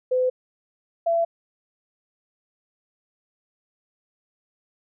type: tone pair in turn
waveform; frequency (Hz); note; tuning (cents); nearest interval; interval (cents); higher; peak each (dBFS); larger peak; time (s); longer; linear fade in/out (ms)
sine; 508 / 672.5; B4 / E5; +49 / +34; perfect fourth; 485; second; -18; neither; 0.11-0.3 / 1.06-1.25; neither; 10
effects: none